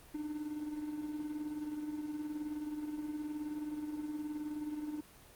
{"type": "tone with tremolo", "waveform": "triangle", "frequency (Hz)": 300.9, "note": "D4", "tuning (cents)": 42, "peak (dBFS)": -33, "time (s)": [0.14, 5.01], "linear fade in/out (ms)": 10, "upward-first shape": "sine", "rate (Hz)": 19, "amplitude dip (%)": 55, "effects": ["pink hiss -58 dBFS RMS until 5.35 s", "Opus 24 kbps"]}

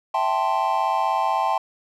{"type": "chord", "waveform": "triangle", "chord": "A minor seventh", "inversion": "second", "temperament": "equal", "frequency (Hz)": [659.3, 784, 880, 1046.5], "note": ["E5", "G5", "A5", "C6"], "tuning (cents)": [0, 0, 0, 0], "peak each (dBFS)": [-26, -22, -22, -23], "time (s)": [0.14, 1.58], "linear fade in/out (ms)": 5, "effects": []}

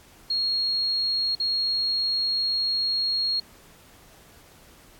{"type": "tone with dropouts", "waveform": "sine", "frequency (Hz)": 4287, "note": "C8", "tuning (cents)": 41, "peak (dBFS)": -22, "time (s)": [0.3, 3.4], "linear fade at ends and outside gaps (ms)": 5, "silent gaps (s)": [1.352, 1.399], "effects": ["pink hiss -53 dBFS RMS until 4.99 s", "AAC 64 kbps"]}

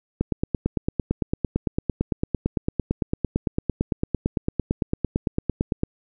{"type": "click train", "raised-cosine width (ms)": 3, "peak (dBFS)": -8, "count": 51, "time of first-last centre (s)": [0.21, 5.834], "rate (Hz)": 8.89, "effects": []}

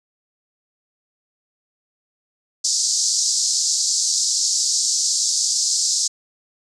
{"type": "band-pass noise", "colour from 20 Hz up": "white", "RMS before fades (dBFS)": -20, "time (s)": [2.64, 6.08], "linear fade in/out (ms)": 10, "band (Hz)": [4500, 7600], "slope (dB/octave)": 48, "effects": []}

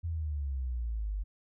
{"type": "exponential sweep", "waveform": "sine", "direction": "down", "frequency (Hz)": [85.7, 47.87], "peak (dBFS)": -31, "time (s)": [0.03, 1.24], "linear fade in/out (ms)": 20, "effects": []}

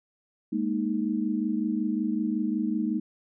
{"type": "chord", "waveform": "sine", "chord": "Ab suspended second", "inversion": "none", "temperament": "equal", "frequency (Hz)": [207.7, 233.1, 311.1], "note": ["Ab3", "Bb3", "Eb4"], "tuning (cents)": [0, 0, 0], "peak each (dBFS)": -29, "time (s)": [0.52, 3], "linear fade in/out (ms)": 10, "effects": []}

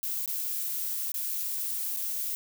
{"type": "noise with dropouts", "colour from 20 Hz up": "violet", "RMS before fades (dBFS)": -32, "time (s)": [0.03, 2.35], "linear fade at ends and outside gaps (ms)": 0, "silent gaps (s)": [[0.259, 0.277], [1.118, 1.142], [1.964, 1.97]], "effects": []}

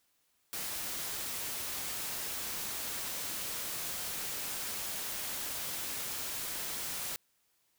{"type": "noise", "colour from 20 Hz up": "white", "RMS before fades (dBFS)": -38, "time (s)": [0.53, 7.16], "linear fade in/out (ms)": 0, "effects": ["white hiss -74 dBFS RMS until 7.78 s"]}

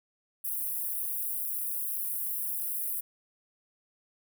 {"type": "high-pass noise", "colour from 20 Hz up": "white", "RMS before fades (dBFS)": -33, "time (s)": [0.44, 3.01], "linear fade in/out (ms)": 10, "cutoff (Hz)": 10000, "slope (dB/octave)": 48, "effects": []}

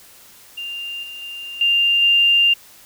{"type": "tone with level steps", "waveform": "sine", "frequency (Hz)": 2794, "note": "F7", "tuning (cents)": 0, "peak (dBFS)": [-26, -31, -29, -13, -11], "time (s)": [0.57, 2.54], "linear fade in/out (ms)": 10, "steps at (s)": [1.03, 1.22, 1.61, 2.02], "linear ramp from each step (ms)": 2, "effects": ["white hiss -46 dBFS RMS until 2.85 s"]}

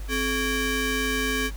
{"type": "ring-modulated tone", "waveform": "20% pulse", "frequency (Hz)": 692, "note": "F5", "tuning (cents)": -16, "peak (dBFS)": -16, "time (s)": [0.08, 1.51], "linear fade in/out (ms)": 50, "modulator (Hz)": 954, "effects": ["added 50 Hz sine -31 dBFS peak until 1.56 s", "pink hiss -47 dBFS RMS until 1.56 s"]}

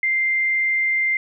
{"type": "tone", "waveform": "sine", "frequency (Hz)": 2093, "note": "C7", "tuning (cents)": 0, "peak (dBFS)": -17, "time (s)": [0.03, 1.17], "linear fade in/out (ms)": 2, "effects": []}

